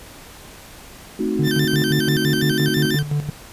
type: chord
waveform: sine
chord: A diminished seventh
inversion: none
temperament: equal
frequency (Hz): 220 / 261.6 / 311.1 / 370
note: A3 / C4 / Eb4 / Gb4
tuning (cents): 0 / 0 / 0 / 0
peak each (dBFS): -24 / -26 / -24 / -24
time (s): 1.19-2.96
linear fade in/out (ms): 5
type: tone with tremolo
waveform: triangle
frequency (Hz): 146.83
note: D3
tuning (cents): 0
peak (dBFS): -15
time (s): 1.39-3.3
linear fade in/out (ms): 5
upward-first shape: square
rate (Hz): 5.8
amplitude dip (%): 70
type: tone with vibrato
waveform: 20% pulse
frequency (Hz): 1661.2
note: G#6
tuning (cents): 0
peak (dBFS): -18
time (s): 1.43-3.03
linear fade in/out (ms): 50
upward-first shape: square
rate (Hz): 6.1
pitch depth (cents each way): 120
effects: pink hiss -41 dBFS RMS until 3.52 s + resampled to 32000 Hz